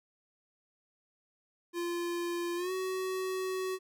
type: tone with pitch glide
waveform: square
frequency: 345.8 to 374.9 Hz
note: F4 to F#4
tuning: -17 to +23 cents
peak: -33 dBFS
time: 1.73-3.79 s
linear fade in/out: 50 ms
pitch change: +140 cents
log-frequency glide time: 2.56-2.72 s
effects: none